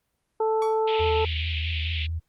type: harmonic tone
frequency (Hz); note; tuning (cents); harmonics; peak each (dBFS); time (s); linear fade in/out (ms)
440; A4; 0; 1 / 2 / 3; -22 / -26 / -38; 0.4-1.25; 5
type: tone with exponential decay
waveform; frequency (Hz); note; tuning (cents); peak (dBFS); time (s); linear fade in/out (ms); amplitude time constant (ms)
sawtooth; 1128; C#6; +30; -30; 0.62-0.85; 0; 50
type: band-pass noise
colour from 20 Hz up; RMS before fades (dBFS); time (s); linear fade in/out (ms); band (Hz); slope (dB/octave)
pink; -33; 0.87-2.07; 10; 2300 to 3500; 48
type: tone with vibrato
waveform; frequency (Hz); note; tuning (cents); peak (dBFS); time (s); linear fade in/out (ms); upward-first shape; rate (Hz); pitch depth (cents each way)
sine; 80.3; E2; -45; -26; 0.99-2.2; 20; triangle; 4.6; 61
effects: pink hiss -75 dBFS RMS until 2.28 s + Opus 32 kbps